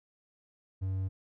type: tone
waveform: triangle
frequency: 95 Hz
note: F#2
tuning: 46 cents sharp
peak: -28 dBFS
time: 0.81-1.09 s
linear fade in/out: 20 ms
effects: none